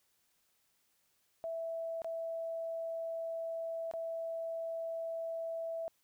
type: tone with dropouts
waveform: sine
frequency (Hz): 659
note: E5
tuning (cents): -1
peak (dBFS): -36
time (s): 1.44-5.88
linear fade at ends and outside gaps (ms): 0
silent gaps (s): 2.019-2.045 / 3.913-3.937
effects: white hiss -75 dBFS RMS until 6.03 s